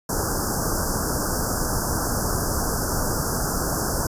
pink band-stop noise, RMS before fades -24 dBFS, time 0.09-4.07 s, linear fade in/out 5 ms, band 1600 to 4900 Hz, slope 96 dB/octave, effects resampled to 32000 Hz

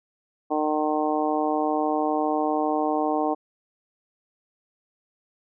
harmonic tone, 152.6 Hz, D#3, 33 cents flat, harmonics 2 / 3 / 4 / 5 / 6 / 7, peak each -26 / -29 / -29 / -26 / -32 / -33 dBFS, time 0.5-3.35 s, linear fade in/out 20 ms, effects none

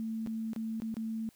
sine tone with dropouts, 222.9 Hz, A3, 23 cents sharp, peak -33 dBFS, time 0-1.29 s, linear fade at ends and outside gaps 0 ms, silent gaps 0.263-0.272 / 0.533-0.562 / 0.801-0.82 / 0.942-0.968 s, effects white hiss -65 dBFS RMS until 1.35 s

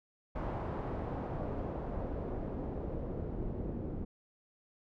pink noise with low-pass filter sweep, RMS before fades -38 dBFS, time 0.35-4.05 s, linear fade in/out 10 ms, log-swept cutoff 930 to 360 Hz, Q 1.1, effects none

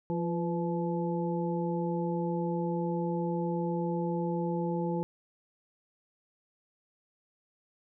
harmonic tone with a mistuned harmonic, 172.2 Hz, F3, 24 cents flat, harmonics 1 / 2 / 3 / 5, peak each -31 / -34 / -36 / -38 dBFS, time 0.1-5.03 s, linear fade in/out 0 ms, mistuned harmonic 3, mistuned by -54 cents, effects none

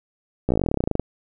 slowing click train, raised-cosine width 2 ms, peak -7 dBFS, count 20, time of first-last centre 0.49-0.996 s, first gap 15 ms, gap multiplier 1.06, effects none

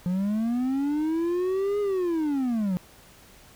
triangle linear two-way sweep, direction up then down, 174.61 to 415.3 to 174.61 Hz, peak -21 dBFS, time 0.06-2.77 s, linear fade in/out 0 ms, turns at 1.8 s, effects pink hiss -52 dBFS RMS until 3.55 s

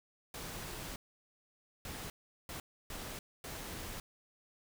pink noise bursts at uneven times, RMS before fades -44 dBFS, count 5, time 0.34-0.96 / 1.85-2.1 / 2.49-2.6 / 2.9-3.19 / 3.44-4 s, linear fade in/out 2 ms, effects none

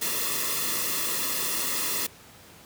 white noise with comb filter, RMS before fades -28 dBFS, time 0.01-2.07 s, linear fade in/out 10 ms, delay 1.3 ms, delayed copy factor -0.8, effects pink hiss -50 dBFS RMS until 2.65 s + high-pass 80 Hz 12 dB/octave

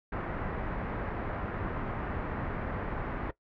pink low-pass noise, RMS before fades -35 dBFS, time 0.12-3.31 s, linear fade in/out 5 ms, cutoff 1800 Hz, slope 24 dB/octave, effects noise-tail reverb RT60 0.1 s tail -18 dB re dry

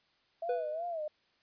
sine tone with vibrato, 652 Hz, E5, 19 cents flat, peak -34 dBFS, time 0.42-1.08 s, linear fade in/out 5 ms, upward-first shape sine, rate 2.8 Hz, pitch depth 130 cents each way
triangle tone with exponential decay, 493.9 Hz, B4, in tune, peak -26 dBFS, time 0.49-0.95 s, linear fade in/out 5 ms, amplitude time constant 99 ms
effects white hiss -71 dBFS RMS until 1.42 s + resampled to 11025 Hz

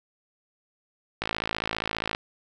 click train, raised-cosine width 0.3 ms, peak -11 dBFS, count 52, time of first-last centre 1.22-2.149 s, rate 54.9 Hz, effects none

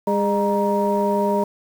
sine tone cluster, 202.9 / 408.2 / 607 / 941 Hz, G#3 / G#4 / D#5 / A#5, -40 / -30 / -43 / +16 cents, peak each -22 dBFS, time 0.07-1.44 s, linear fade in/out 5 ms, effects tanh soft clip ceiling -8 dBFS + 7-bit

